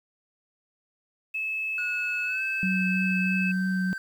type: tone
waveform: sine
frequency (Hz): 2600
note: E7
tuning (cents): -24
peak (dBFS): -27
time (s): 1.34-3.52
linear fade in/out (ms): 10
type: tone with pitch glide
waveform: triangle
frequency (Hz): 1460 to 1555.8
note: F#6 to G6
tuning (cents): -24 to -14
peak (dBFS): -30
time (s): 1.78-3.98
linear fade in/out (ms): 2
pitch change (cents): +110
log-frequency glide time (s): 2.24-2.43
type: tone with vibrato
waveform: sine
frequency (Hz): 186.8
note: F#3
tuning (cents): +17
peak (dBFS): -24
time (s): 2.63-3.93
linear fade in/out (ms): 0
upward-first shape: triangle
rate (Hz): 3.1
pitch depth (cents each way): 14
effects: 9-bit